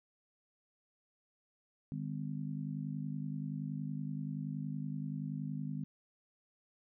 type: harmonic tone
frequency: 50.6 Hz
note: G#1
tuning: 44 cents flat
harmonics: 3 / 4 / 5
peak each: -39 / -42 / -43 dBFS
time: 1.92-5.84 s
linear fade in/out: 0 ms
effects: none